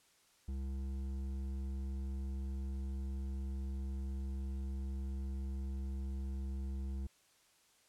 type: tone with hard clipping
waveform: sine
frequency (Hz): 67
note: C2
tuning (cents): +42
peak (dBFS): -39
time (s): 0.48-7.07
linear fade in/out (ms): 5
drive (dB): 9
effects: white hiss -69 dBFS RMS until 7.88 s + low-pass 10000 Hz 12 dB/octave